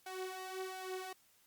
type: tone with flanger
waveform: sawtooth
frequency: 374.8 Hz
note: F#4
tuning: 22 cents sharp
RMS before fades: -44 dBFS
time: 0.06-1.13 s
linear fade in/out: 5 ms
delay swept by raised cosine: 1.4 to 4.3 ms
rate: 1.4 Hz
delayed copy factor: +0.7
effects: white hiss -69 dBFS RMS until 1.46 s + Opus 48 kbps